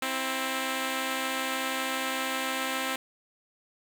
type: tone pair together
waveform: 5% pulse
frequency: 263.3 / 327.3 Hz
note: C4 / E4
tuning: +11 / -12 cents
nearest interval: major third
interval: 377 cents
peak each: -18 / -24 dBFS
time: 0.02-2.96 s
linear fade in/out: 2 ms
effects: none